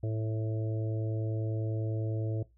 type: harmonic tone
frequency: 110 Hz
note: A2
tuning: in tune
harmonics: 1 / 3 / 4 / 5 / 6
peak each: -30 / -40 / -42 / -44 / -46 dBFS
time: 0.03-2.43 s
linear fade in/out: 5 ms
effects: noise-tail reverb RT60 0.2 s tail -20 dB re dry + added 60 Hz sine -61 dBFS peak until 2.57 s